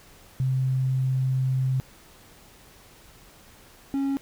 sine / triangle tone pair in turn, 130.81 / 274.8 Hz, C3 / C#4, 0 / -15 cents, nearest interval octave + minor second, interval 1285 cents, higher second, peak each -21 dBFS, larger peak neither, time 0.4-1.8 / 3.94-4.17 s, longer first, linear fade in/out 0 ms, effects pink hiss -52 dBFS RMS until 4.21 s

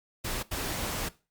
pink noise bursts at uneven times, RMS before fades -33 dBFS, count 2, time 0.24-0.43 / 0.51-1.09 s, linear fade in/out 10 ms, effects noise-tail reverb RT60 0.3 s tail -18 dB re dry + Opus 48 kbps

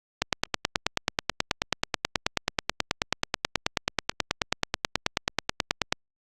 click train, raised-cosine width 0.2 ms, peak -4 dBFS, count 54, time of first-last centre 0.22-5.925 s, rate 9.29 Hz, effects Opus 48 kbps

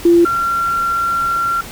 sine tone pair in turn, 342.7 / 1370.8 Hz, F4 / F6, -33 / -33 cents, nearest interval 2 octaves, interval 2400 cents, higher second, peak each -6 / -14 dBFS, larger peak first, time 0.05-0.25 / 0.25-1.61 s, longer second, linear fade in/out 5 ms, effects pink hiss -32 dBFS RMS until 1.71 s

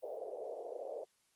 pink band-pass noise, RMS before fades -44 dBFS, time 0.02-1.05 s, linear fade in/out 20 ms, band 440 to 660 Hz, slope 48 dB/octave, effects white hiss -75 dBFS RMS until 1.35 s + Opus 32 kbps

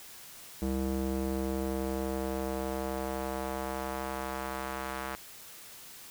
square tone with band-pass filter sweep, 65.9 Hz, C2, 13 cents sharp, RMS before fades -34 dBFS, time 0.62-5.15 s, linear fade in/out 0 ms, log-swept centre 290 to 1300 Hz, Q 1.1, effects white hiss -49 dBFS RMS until 6.1 s

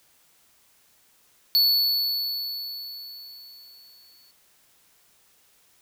square tone with exponential decay, 4435 Hz, C#8, in tune, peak -16 dBFS, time 1.55-4.31 s, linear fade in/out 0 ms, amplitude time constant 600 ms, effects white hiss -61 dBFS RMS until 5.81 s

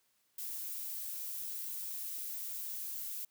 violet noise, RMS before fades -41 dBFS, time 0.38-3.25 s, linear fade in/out 5 ms, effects white hiss -75 dBFS RMS until 3.3 s + high-pass 80 Hz 12 dB/octave

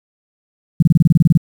sine tone bursts, 160.9 Hz, E3, 42 cents flat, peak -5 dBFS, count 12, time 0.8-1.375 s, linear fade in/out 5 ms, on 25 ms, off 25 ms, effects 7-bit

